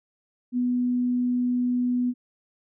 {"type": "tone", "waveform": "sine", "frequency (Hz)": 246.9, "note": "B3", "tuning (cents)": 0, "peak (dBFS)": -21, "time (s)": [0.52, 2.14], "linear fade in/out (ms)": 50, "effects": []}